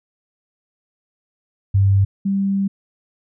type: tone pair in turn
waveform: sine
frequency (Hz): 98.2 / 196.4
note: G2 / G3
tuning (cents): +4 / +4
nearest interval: octave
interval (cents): 1200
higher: second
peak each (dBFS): -11 / -16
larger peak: first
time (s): 1.74-2.05 / 2.25-2.68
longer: second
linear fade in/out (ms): 10
effects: none